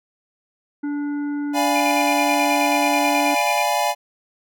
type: harmonic tone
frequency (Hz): 290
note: D4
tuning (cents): -22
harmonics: 1 / 3 / 5 / 7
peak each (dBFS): -22 / -40 / -39 / -50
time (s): 0.83-3.35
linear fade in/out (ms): 10
type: chord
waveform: square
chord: D diminished seventh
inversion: none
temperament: equal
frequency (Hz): 587.3 / 698.5 / 830.6 / 987.8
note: D5 / F5 / Ab5 / Cb6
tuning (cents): 0 / 0 / 0 / 0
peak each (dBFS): -26 / -24 / -22 / -27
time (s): 1.53-3.95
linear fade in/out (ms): 50
type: tone with tremolo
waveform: sine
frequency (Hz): 2412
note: D7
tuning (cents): +46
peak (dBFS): -22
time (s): 1.75-3.63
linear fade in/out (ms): 10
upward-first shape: square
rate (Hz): 9.3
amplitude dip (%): 75
effects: none